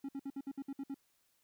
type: tone bursts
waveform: triangle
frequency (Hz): 274.6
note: C#4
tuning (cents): -16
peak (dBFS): -36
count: 9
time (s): 0.04-0.944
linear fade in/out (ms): 5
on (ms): 48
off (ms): 59
effects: white hiss -75 dBFS RMS until 1.43 s